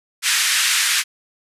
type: band-pass noise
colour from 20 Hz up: pink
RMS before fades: -18 dBFS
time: 0.22-1.04 s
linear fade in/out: 50 ms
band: 1600 to 11000 Hz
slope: 24 dB/octave
effects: resampled to 32000 Hz